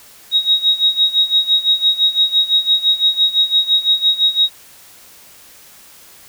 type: tone with tremolo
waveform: sine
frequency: 3787 Hz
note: A#7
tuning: 27 cents sharp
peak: -8 dBFS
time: 0.31-4.5 s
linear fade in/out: 50 ms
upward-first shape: sine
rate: 5.9 Hz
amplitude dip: 85%
effects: white hiss -43 dBFS RMS until 6.28 s